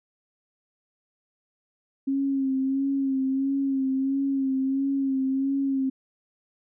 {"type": "tone with vibrato", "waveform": "sine", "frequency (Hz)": 270, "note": "C#4", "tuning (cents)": -45, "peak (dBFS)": -22, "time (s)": [2.07, 5.9], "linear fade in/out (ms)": 10, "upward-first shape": "sine", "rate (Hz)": 1.5, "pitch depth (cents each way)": 35, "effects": []}